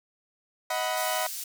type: chord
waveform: sawtooth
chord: B major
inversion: first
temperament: equal with one note detuned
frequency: 629.8 / 740 / 987.8 Hz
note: D#5 / F#5 / B5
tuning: +21 / 0 / 0 cents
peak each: -27 / -27 / -29 dBFS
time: 0.7-1.27 s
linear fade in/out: 5 ms
type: high-pass noise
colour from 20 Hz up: pink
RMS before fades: -36 dBFS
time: 0.97-1.44 s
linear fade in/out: 5 ms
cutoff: 5800 Hz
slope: 12 dB/octave
effects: none

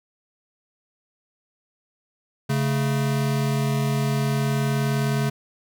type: tone pair together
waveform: square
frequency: 139.01 / 218.5 Hz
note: C#3 / A3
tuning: +5 / -12 cents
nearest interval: minor sixth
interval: 783 cents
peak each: -22 / -28 dBFS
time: 2.49-5.3 s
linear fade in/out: 10 ms
effects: none

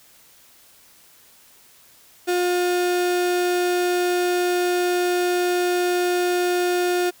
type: tone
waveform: 35% pulse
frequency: 356.4 Hz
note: F4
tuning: 35 cents sharp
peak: -17 dBFS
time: 2.27-7.11 s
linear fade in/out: 20 ms
effects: white hiss -52 dBFS RMS until 7.2 s

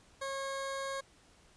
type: tone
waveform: 20% pulse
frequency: 544 Hz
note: C#5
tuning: 33 cents flat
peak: -31 dBFS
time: 0.21-1.01 s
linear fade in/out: 10 ms
effects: pink hiss -63 dBFS RMS until 1.56 s + resampled to 22050 Hz

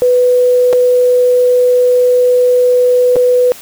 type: tone with dropouts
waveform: sine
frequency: 496.2 Hz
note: B4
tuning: 8 cents sharp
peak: -6 dBFS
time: 0.02-3.52 s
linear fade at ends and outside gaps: 0 ms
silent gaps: 0.728-0.732 / 3.158-3.165 s
effects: white hiss -34 dBFS RMS until 3.61 s

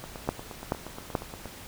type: two click trains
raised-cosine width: 1 ms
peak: -24 / -11 dBFS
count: 13 / 3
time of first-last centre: 0.04-1.457 / 0.29-1.152 s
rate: 8.47 / 2.32 Hz
effects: pink hiss -45 dBFS RMS until 1.67 s

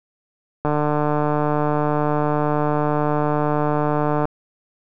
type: click train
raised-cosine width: 1 ms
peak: -7 dBFS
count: 538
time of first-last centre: 0.65-4.254 s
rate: 149 Hz
effects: none

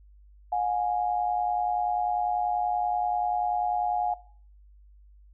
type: tone pair together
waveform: sine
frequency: 720.3 / 830.6 Hz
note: F#5 / G#5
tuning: -47 / 0 cents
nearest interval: major second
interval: 247 cents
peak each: -26 / -28 dBFS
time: 0.52-4.14 s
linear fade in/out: 5 ms
effects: noise-tail reverb RT60 0.5 s tail -19 dB re dry + added 50 Hz sine -51 dBFS peak until 5.33 s

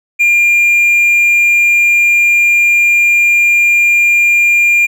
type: tone with hard clipping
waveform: triangle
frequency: 2400 Hz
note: D7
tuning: 37 cents sharp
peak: -7 dBFS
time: 0.19-4.87 s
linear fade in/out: 20 ms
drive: 5 dB
effects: none

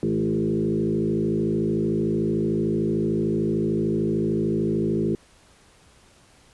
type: tone with frequency modulation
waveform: sine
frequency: 277.2 Hz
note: C#4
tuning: in tune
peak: -20 dBFS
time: 0.03-5.15 s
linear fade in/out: 0 ms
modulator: 53.4 Hz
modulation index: 2.6
effects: pink hiss -55 dBFS RMS until 6.53 s + resampled to 24000 Hz

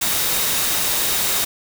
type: tone in noise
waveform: sine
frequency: 3742 Hz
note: A#7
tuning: 6 cents sharp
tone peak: -31 dBFS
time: 0.01-1.45 s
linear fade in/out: 10 ms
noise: white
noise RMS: -20 dBFS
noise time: 0.01-1.45 s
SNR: -14 dB
effects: none

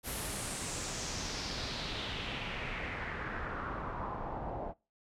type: noise with low-pass filter sweep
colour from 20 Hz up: pink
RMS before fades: -39 dBFS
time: 0.03-4.74 s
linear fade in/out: 50 ms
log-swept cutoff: 12000 to 700 Hz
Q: 2.9
effects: noise-tail reverb RT60 0.3 s tail -23 dB re dry

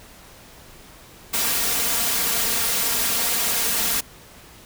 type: noise with comb filter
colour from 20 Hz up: white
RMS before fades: -22 dBFS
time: 1.33-4.01 s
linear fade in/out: 10 ms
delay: 4.3 ms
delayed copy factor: +0.65
effects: pink hiss -46 dBFS RMS until 4.65 s

